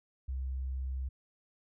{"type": "tone", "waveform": "sine", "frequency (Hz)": 65.41, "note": "C2", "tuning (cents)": 0, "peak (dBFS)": -33, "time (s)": [0.28, 1.09], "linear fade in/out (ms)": 10, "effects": []}